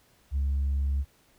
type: tone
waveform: sine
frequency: 69.3 Hz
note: C#2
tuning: in tune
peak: -22 dBFS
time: 0.31-1.05 s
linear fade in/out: 50 ms
effects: tanh soft clip ceiling -22 dBFS + pink hiss -63 dBFS RMS until 1.38 s